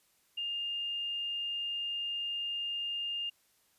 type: tone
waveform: sine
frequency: 2815 Hz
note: F7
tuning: 13 cents sharp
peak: -33 dBFS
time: 0.37-3.3 s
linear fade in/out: 10 ms
effects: white hiss -70 dBFS RMS until 3.78 s + resampled to 32000 Hz